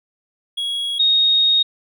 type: tone pair in turn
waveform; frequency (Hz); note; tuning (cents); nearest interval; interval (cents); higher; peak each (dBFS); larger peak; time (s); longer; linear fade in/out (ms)
triangle / sine; 3322 / 3732; G#7 / A#7; 0 / +1; major second; 201; second; -19 / -12; second; 0.57-0.99 / 0.99-1.63; second; 10
effects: none